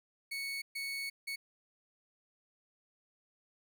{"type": "tone bursts at uneven times", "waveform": "30% pulse", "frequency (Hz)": 2217, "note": "C#7", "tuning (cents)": 0, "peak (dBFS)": -34, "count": 3, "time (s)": [[0.31, 0.62], [0.75, 1.1], [1.27, 1.36]], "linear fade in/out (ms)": 10, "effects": []}